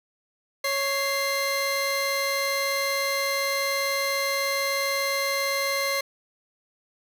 25% pulse tone pair together, 552.8 / 2093 Hz, C#5 / C7, -5 / 0 cents, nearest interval octave + major seventh, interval 2305 cents, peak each -23 dBFS, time 0.64-6.01 s, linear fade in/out 5 ms, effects none

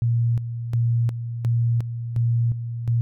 sine tone with tremolo, 117.4 Hz, A#2, 13 cents sharp, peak -17 dBFS, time 0.02-3.01 s, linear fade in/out 0 ms, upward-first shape square, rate 1.4 Hz, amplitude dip 65%, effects none

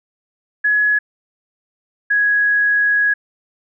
sine tone pair in turn, 1688 / 1665.7 Hz, G#6 / G#6, +28 / +5 cents, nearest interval unison, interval 23 cents, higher first, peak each -12 / -12 dBFS, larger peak neither, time 0.64-0.99 / 2.1-3.14 s, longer second, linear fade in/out 10 ms, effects none

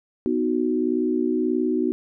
sine chord, B major, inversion none, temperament equal with one note detuned, 249.1 / 311.1 / 370 Hz, B3 / D#4 / F#4, +15 / 0 / 0 cents, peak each -24 dBFS, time 0.26-1.92 s, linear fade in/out 0 ms, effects none

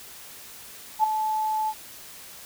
sine tone with ADSR envelope, 867 Hz, A5, 26 cents flat, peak -14 dBFS, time 0.99-1.74 s, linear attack 47 ms, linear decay 7 ms, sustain -9 dB, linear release 55 ms, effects white hiss -44 dBFS RMS until 2.45 s

